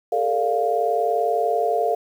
sine chord, Bb dominant seventh, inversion third, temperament equal with one note detuned, 415.3 / 455.5 / 587.3 / 698.5 Hz, Ab4 / Bb4 / D5 / F5, 0 / -40 / 0 / 0 cents, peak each -27 / -23 / -27 / -21 dBFS, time 0.12-1.95 s, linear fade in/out 5 ms, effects 8-bit

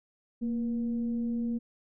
sine tone with frequency modulation, 233.1 Hz, A#3, in tune, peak -28 dBFS, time 0.41-1.59 s, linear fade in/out 20 ms, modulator 250 Hz, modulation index 0.27, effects none

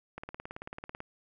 click train, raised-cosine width 0.5 ms, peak -25 dBFS, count 16, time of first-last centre 0.18-1.004 s, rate 18.2 Hz, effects none

